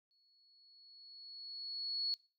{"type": "tone with exponential growth", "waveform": "sine", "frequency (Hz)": 4374, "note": "C#8", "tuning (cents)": -24, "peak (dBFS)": -33, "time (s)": [0.11, 2.14], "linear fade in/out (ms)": 0, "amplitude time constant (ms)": 440, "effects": ["noise-tail reverb RT60 0.4 s tail -23 dB re dry"]}